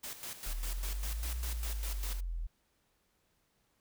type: noise with tremolo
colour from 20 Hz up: white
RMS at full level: -42 dBFS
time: 0.03-2.21 s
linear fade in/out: 10 ms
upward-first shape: square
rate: 5 Hz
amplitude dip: 65%
type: exponential two-way sweep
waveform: sine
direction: up then down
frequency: 36.71 to 60.3 to 39.8 Hz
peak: -34 dBFS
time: 0.46-2.47 s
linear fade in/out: 10 ms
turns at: 1.38 s
effects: pink hiss -75 dBFS RMS until 3.8 s